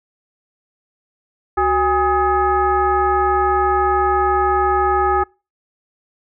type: tone with frequency modulation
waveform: sine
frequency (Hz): 817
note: G#5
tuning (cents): -29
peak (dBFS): -13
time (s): 1.57-5.24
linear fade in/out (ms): 10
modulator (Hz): 443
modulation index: 1.3
effects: noise-tail reverb RT60 0.3 s tail -26 dB re dry